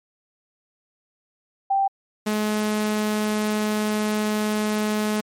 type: tone pair in turn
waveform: sine / sawtooth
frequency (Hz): 784 / 212.5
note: G5 / G#3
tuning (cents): 0 / +40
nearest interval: octave + major seventh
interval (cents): 2260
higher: first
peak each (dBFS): -17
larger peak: neither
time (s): 1.7-1.88 / 2.26-5.21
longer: second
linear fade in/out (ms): 10
effects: MP3 64 kbps